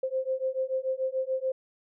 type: beating tone pair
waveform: sine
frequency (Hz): 520 / 526.9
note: C5 / C5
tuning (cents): -11 / +12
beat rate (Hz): 6.9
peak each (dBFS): -30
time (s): 0.03-1.52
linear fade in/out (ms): 5
effects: none